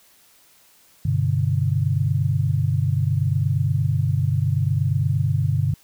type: chord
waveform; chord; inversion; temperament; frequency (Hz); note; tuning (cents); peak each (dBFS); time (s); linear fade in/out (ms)
sine; G major; none; equal with one note detuned; 98 / 126.14 / 146.83; G2 / B2 / D3; 0 / +37 / 0; -22; 1.05-5.74; 5
effects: white hiss -55 dBFS RMS until 5.83 s